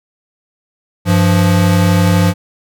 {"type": "tone pair together", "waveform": "square", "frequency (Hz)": [98, 174.06], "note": ["G2", "F3"], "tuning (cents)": [0, -6], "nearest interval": "minor seventh", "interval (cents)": 994, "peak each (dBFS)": -12, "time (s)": [1.05, 2.34], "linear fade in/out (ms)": 50, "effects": []}